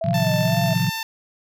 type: tone with vibrato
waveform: sine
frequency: 650 Hz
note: E5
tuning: 24 cents flat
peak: -23 dBFS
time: 0.01-0.74 s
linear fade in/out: 5 ms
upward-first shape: sine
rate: 2.1 Hz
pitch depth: 93 cents each way
type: click train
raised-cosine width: 0.3 ms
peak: -23 dBFS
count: 37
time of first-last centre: 0.04-0.868 s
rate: 43.5 Hz
type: chord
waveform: sine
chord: F# dominant seventh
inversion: first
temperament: equal with one note detuned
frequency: 116.54 / 138.59 / 164.81 / 181.29 Hz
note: A#2 / C#3 / E3 / F#3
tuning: 0 / 0 / 0 / -35 cents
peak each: -24 dBFS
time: 0.04-0.9 s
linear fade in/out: 10 ms
type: tone with pitch glide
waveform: 10% pulse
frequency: 885 to 894.2 Hz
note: A5 to A5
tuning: +10 to +28 cents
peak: -17 dBFS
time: 0.14-1.03 s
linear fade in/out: 2 ms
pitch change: +18 cents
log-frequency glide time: 0.32-0.84 s
effects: none